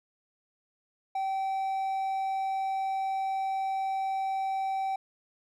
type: tone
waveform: triangle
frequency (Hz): 772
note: G5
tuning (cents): -27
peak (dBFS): -26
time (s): 1.15-4.96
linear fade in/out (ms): 5
effects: none